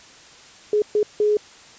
sine tone bursts at uneven times, 420 Hz, G#4, 19 cents sharp, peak -15 dBFS, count 3, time 0.73-0.82 / 0.95-1.03 / 1.2-1.37 s, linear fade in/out 2 ms, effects white hiss -46 dBFS RMS until 1.78 s + resampled to 16000 Hz

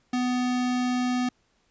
square tone, 249.1 Hz, B3, 15 cents sharp, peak -24 dBFS, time 0.13-1.29 s, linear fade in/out 5 ms, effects pink hiss -68 dBFS RMS until 1.7 s + resampled to 16000 Hz

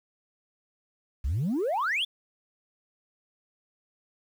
sine exponential sweep, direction up, 58 to 3594 Hz, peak -23 dBFS, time 1.24-2.05 s, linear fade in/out 10 ms, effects tanh soft clip ceiling -23 dBFS + 9-bit

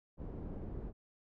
pink low-pass noise, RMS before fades -43 dBFS, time 0.17-0.93 s, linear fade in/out 50 ms, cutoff 420 Hz, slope 12 dB/octave, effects none

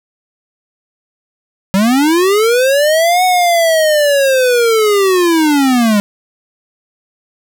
square linear two-way sweep, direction up then down, 185 to 742 to 200.1 Hz, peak -9 dBFS, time 1.74-6 s, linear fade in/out 0 ms, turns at 3.24 s, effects none

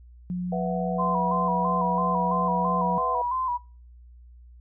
sine tone, 179.3 Hz, F3, 46 cents sharp, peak -26 dBFS, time 0.3-2.98 s, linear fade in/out 0 ms
sine chord, B suspended fourth, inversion none, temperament equal with one note detuned, 493.9 / 662.7 / 740 Hz, B4 / E5 / F#5, 0 / +9 / 0 cents, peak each -31 dBFS, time 0.52-3.22 s, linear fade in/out 5 ms
sine tone with vibrato, 1001 Hz, B5, 23 cents sharp, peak -24 dBFS, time 0.98-3.58 s, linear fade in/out 20 ms, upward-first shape square, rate 3 Hz, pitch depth 54 cents each way
effects noise-tail reverb RT60 0.4 s tail -25 dB re dry + added 60 Hz sine -46 dBFS peak until 4.6 s

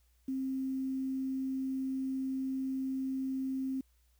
sine tone with quantisation, 264.7 Hz, C4, 20 cents sharp, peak -32 dBFS, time 0.28-3.81 s, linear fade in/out 5 ms, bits 10, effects added 60 Hz sine -66 dBFS peak until 4.19 s + white hiss -75 dBFS RMS until 4.19 s

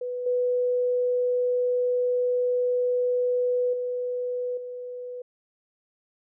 sine tone with level steps, 494.7 Hz, B4, 3 cents sharp, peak -28 / -21 / -26 / -33 dBFS, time 0.01-5.22 s, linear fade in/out 5 ms, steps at 0.26 / 3.73 / 4.57 s, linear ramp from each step 5 ms, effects none

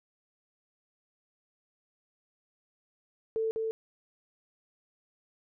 sine tone with echo, 445 Hz, A4, 20 cents sharp, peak -27 dBFS, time 3.36-3.51 s, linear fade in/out 0 ms, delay 200 ms, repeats 1, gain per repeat -2 dB, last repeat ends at 3.71 s, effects none

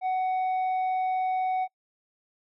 sine tone with tanh clipping, 746 Hz, F#5, 14 cents sharp, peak -25 dBFS, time 0.01-1.68 s, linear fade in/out 50 ms, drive 4 dB, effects noise-tail reverb RT60 0.1 s tail -26 dB re dry

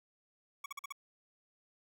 25% pulse tone bursts, 1124 Hz, C#6, 24 cents sharp, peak -36 dBFS, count 5, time 0.64-0.924 s, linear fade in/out 5 ms, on 20 ms, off 46 ms, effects none

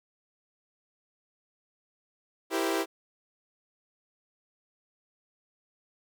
sawtooth chord, C dominant seventh, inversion first, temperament equal with one note detuned, 329.6 / 392 / 466.2 / 519.6 Hz, E4 / G4 / Bb4 / C5, 0 / 0 / 0 / -12 cents, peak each -26 / -27 / -32 / -32 dBFS, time 2.5-2.86 s, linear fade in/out 50 ms, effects none

